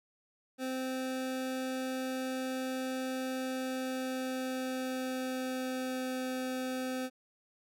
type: tone with pitch glide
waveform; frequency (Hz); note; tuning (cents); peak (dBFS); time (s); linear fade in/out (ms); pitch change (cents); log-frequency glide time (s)
25% pulse; 259.6 to 257.1; C4 to C4; -13 to -30; -30; 0.58-7.1; 50; -17; 3.37-6.16
effects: none